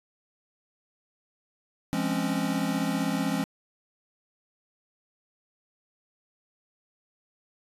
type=chord; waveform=square; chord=Db major seventh; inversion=first; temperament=equal with one note detuned; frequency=172.41 / 207.7 / 261.6 / 277.2 Hz; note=F3 / Ab3 / C4 / Db4; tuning=-22 / 0 / 0 / 0 cents; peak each=-32 dBFS; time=1.93-3.44 s; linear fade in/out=0 ms; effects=resampled to 32000 Hz